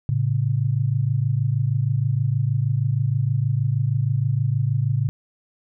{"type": "tone pair together", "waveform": "sine", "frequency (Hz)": [111.44, 137.8], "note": ["A2", "C#3"], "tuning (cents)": [23, -10], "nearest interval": "major third", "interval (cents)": 367, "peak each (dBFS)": -21, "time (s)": [0.09, 5.09], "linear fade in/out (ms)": 0, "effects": []}